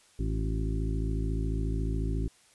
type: harmonic tone with a mistuned harmonic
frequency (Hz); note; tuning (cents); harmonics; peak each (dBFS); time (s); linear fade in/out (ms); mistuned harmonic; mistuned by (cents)
54.1; A1; -29; 1 / 2 / 3 / 4 / 5 / 6 / 7; -29 / -34 / -37 / -46 / -38 / -43 / -42; 0.19-2.28; 5; 6; +51
effects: white hiss -61 dBFS RMS until 2.54 s + resampled to 24000 Hz